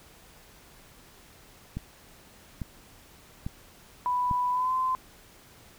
click train, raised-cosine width 5 ms, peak -20 dBFS, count 4, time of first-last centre 1.77-4.312 s, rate 1.18 Hz
sine tone with pitch glide, 990 to 1030.8 Hz, B5 to C6, +4 to -26 cents, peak -24 dBFS, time 4.06-4.95 s, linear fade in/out 0 ms, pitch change +70 cents, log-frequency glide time 4.51-4.73 s
effects pink hiss -54 dBFS RMS until 5.78 s

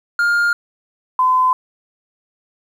triangle / sine tone pair in turn, 1410 / 1020.1 Hz, F6 / C6, +16 / -44 cents, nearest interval tritone, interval 560 cents, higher first, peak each -11 dBFS, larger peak neither, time 0.19-0.53 / 1.19-1.53 s, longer neither, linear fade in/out 2 ms, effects 8-bit

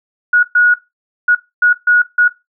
sine tone bursts at uneven times, 1454 Hz, F#6, 31 cents flat, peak -7 dBFS, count 6, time 0.33-0.43 / 0.55-0.74 / 1.28-1.35 / 1.62-1.73 / 1.87-2.02 / 2.18-2.28 s, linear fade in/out 5 ms, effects noise-tail reverb RT60 0.2 s tail -17 dB re dry

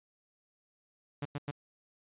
sawtooth tone bursts, 144.2 Hz, D3, 31 cents flat, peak -30 dBFS, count 3, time 1.22-1.511 s, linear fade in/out 5 ms, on 33 ms, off 96 ms, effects resampled to 8000 Hz

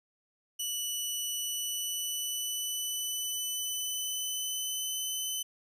15% pulse tone with pitch glide, 2960 to 3029 Hz, F#7 to F#7, 0 to +40 cents, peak -25 dBFS, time 0.59-5.43 s, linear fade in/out 10 ms, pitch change +40 cents, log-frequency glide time 1.39-4.99 s, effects none

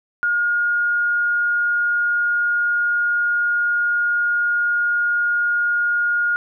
sine tone, 1427 Hz, F6, 37 cents sharp, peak -16 dBFS, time 0.23-6.36 s, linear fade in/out 0 ms, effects none

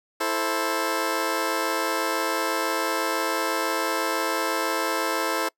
15% pulse chord, A minor, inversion second, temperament just, 330 / 440 / 528 Hz, E4 / A4 / C5, +2 / 0 / +16 cents, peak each -22 dBFS, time 0.2-5.49 s, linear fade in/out 10 ms, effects noise-tail reverb RT60 0.1 s tail -25 dB re dry

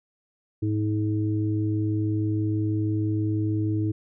harmonic tone, 106.2 Hz, G#2, 39 cents sharp, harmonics 1 / 3 / 4, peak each -24 / -26 / -39 dBFS, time 0.62-3.92 s, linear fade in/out 10 ms, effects none

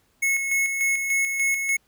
square tone with tremolo, 2186 Hz, C#7, 25 cents flat, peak -20 dBFS, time 0.22-1.77 s, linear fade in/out 10 ms, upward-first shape square, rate 3.4 Hz, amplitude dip 45%, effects pink hiss -65 dBFS RMS until 1.87 s

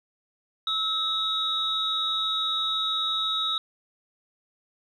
sine tone cluster, 1304 / 3527 / 3801 Hz, E6 / A7 / A#7, -19 / +3 / +33 cents, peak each -30 / -33 / -25 dBFS, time 0.67-3.58 s, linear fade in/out 2 ms, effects tanh soft clip ceiling -15 dBFS

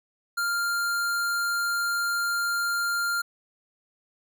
square tone, 1396.9 Hz, F6, in tune, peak -25 dBFS, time 0.37-3.22 s, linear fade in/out 10 ms, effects none

